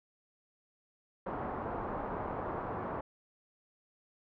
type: low-pass noise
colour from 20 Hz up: white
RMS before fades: -38 dBFS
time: 1.26-3.01 s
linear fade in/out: 5 ms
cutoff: 1100 Hz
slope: 24 dB/octave
effects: none